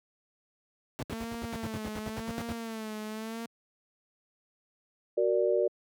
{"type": "noise bursts", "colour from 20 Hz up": "brown", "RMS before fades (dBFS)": -32, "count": 15, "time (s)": [0.99, 2.523], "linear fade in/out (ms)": 0, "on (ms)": 35, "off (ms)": 72}
{"type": "tone with vibrato", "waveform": "sawtooth", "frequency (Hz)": 223.1, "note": "A3", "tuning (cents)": 24, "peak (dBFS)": -32, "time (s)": [1.12, 3.46], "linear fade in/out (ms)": 5, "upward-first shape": "sine", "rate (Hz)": 0.93, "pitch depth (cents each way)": 72}
{"type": "chord", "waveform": "sine", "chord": "Gb augmented", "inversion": "none", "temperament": "equal with one note detuned", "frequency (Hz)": [373, 466.2, 587.3], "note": ["Gb4", "Bb4", "D5"], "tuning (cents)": [14, 0, 0], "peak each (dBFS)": -28, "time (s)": [5.17, 5.68], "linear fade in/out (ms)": 10}
{"effects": ["high-pass 100 Hz 12 dB/octave"]}